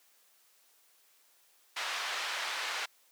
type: band-pass noise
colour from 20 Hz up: pink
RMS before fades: -36 dBFS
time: 1.76-2.86 s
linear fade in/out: 10 ms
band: 1100 to 4400 Hz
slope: 12 dB/octave
effects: white hiss -66 dBFS RMS until 3.11 s + high-pass 400 Hz 12 dB/octave